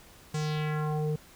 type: tone with low-pass filter sweep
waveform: square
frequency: 152.7 Hz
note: D#3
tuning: 32 cents flat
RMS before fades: -30 dBFS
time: 0.34-1.16 s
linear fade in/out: 5 ms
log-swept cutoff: 8100 to 360 Hz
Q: 2.1
effects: pink hiss -54 dBFS RMS until 1.35 s